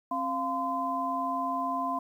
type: tone cluster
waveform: sine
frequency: 267.1 / 695 / 1026 Hz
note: C4 / F5 / C6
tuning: +36 / -9 / -34 cents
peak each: -35 / -33 / -30 dBFS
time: 0.11-1.99 s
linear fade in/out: 5 ms
effects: 10-bit